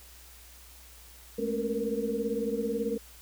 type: tone cluster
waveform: sine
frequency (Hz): 211.3 / 226 / 274.6 / 459.2 / 477.3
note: G#3 / A3 / C#4 / A#4 / A#4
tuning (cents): +30 / +47 / -16 / -26 / +41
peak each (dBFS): -35 / -38 / -37 / -31 / -35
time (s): 1.38-2.98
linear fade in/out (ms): 10
effects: added 60 Hz sine -53 dBFS peak until 3.21 s + white hiss -53 dBFS RMS until 3.21 s